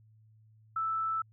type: tone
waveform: sine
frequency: 1318.5 Hz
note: E6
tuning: in tune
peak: -29 dBFS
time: 0.76-1.22 s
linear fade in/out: 5 ms
effects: added 109 Hz sine -58 dBFS peak until 1.32 s